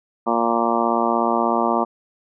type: harmonic tone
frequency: 116.54 Hz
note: A#2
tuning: in tune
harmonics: 2 / 3 / 4 / 5 / 6 / 7 / 8 / 9 / 10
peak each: -24 / -25 / -28 / -26 / -24 / -27 / -24 / -28 / -25 dBFS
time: 0.26-1.85 s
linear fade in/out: 20 ms
effects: none